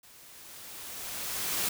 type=noise with level ramp; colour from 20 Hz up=white; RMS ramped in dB=-55 to -29 dBFS; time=0.03-1.69 s; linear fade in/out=5 ms; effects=none